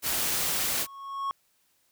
white noise, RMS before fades -28 dBFS, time 0.02-0.87 s, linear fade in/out 50 ms
triangle tone with exponential growth, 1100 Hz, C#6, 14 cents flat, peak -24 dBFS, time 0.39-1.31 s, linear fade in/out 0 ms, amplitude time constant 200 ms
effects white hiss -69 dBFS RMS until 1.91 s

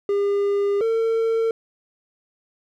triangle tone pair in turn, 403.1 / 452.5 Hz, G4 / A4, +48 / +48 cents, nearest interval major second, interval 200 cents, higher second, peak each -16 dBFS, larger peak neither, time 0.09-0.81 / 0.81-1.51 s, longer first, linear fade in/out 2 ms, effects none

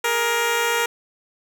10% pulse tone pair together, 417 / 469.6 Hz, G#4 / A#4, +7 / +13 cents, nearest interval major second, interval 206 cents, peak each -20 / -11 dBFS, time 0.04-0.86 s, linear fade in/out 5 ms, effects none

